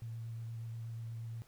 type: tone with vibrato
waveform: sine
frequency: 114.5 Hz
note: A#2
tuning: 31 cents flat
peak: -40 dBFS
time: 0.02-1.42 s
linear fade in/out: 0 ms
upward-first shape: sine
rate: 8.4 Hz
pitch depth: 15 cents each way
effects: pink hiss -66 dBFS RMS until 1.47 s